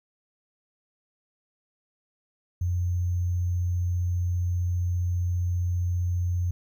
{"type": "tone with sample-and-hold", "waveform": "sine", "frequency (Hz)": 88.5, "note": "F2", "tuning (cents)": 23, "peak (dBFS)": -23, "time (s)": [2.61, 6.51], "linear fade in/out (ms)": 5, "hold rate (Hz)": 6300, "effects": []}